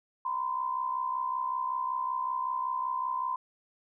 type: tone pair together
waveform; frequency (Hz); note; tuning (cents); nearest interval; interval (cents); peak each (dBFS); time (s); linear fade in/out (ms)
sine; 961.7 / 1027; B5 / C6; -46 / -33; minor second; 113; -35 / -30; 0.25-3.36; 5
effects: none